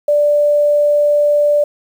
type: tone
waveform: sine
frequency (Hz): 587.3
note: D5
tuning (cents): 0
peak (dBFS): -9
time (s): 0.08-1.64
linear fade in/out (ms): 5
effects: 7-bit